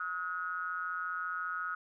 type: ring-modulated tone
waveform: triangle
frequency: 87.31 Hz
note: F2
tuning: in tune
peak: -29 dBFS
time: 0-1.75 s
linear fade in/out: 5 ms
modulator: 1360 Hz
effects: none